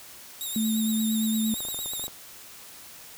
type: tone with vibrato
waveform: 5% pulse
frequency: 3729 Hz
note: A#7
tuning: in tune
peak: -24 dBFS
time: 0.41-2.07 s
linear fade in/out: 0 ms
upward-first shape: triangle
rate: 8.7 Hz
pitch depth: 71 cents each way
type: tone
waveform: sine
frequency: 220 Hz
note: A3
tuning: in tune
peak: -23 dBFS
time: 0.56-1.54 s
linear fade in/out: 2 ms
type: clicks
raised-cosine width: 1 ms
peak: -27 dBFS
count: 11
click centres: 1.542 / 1.605 / 1.651 / 1.686 / 1.745 / 1.79 / 1.86 / 1.935 / 1.996 / 2.04 / 2.081 s
effects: white hiss -46 dBFS RMS until 3.17 s